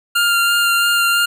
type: tone with vibrato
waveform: 25% pulse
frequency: 1396.9 Hz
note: F6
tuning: in tune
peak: -9 dBFS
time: 0.15-1.26 s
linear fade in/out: 10 ms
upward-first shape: sine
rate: 3 Hz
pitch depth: 11 cents each way
effects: none